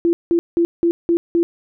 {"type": "tone bursts", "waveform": "sine", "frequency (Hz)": 340, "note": "F4", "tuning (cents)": -46, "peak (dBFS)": -12, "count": 6, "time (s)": [0.05, 1.43], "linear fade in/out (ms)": 0, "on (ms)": 80, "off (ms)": 180, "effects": []}